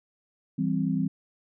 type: chord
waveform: sine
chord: C major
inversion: first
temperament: equal with one note detuned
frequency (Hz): 164.81 / 195.43 / 261.6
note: E3 / G3 / C4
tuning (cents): 0 / -5 / 0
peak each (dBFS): -28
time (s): 0.58-1.08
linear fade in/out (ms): 10
effects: none